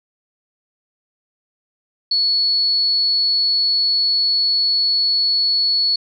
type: tone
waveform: sine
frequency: 4400 Hz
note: C#8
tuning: 14 cents flat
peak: -14 dBFS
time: 2.11-5.96 s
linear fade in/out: 5 ms
effects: none